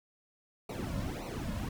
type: noise with flanger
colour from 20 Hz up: brown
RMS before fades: -37 dBFS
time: 0.69-1.69 s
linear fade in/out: 5 ms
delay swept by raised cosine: 0.59 to 2.59 ms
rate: 1.8 Hz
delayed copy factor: -0.9
effects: none